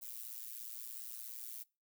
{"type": "noise with amplitude modulation", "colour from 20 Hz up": "violet", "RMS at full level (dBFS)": -43, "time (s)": [0.01, 1.64], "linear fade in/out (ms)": 20, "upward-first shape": "sine", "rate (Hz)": 117, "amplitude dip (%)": 90, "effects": ["noise-tail reverb RT60 0.3 s tail -24 dB re dry"]}